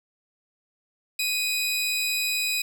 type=tone pair together; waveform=sawtooth; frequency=2489 / 3951 Hz; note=D#7 / B7; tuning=0 / 0 cents; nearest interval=minor sixth; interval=800 cents; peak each=-22 / -26 dBFS; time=1.19-2.62 s; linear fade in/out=5 ms; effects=10-bit